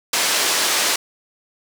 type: band-pass noise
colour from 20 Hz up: white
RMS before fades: -19 dBFS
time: 0.13-0.96 s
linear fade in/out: 5 ms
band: 340 to 7200 Hz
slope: 12 dB/octave
effects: none